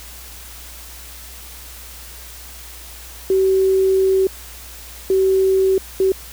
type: tone bursts at uneven times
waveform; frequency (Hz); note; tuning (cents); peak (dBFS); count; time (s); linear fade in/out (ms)
sine; 381.8; G4; -46; -12; 3; 3.3-4.27 / 5.1-5.78 / 6-6.12; 2
effects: added 60 Hz sine -39 dBFS peak until 6.32 s + white hiss -38 dBFS RMS until 6.32 s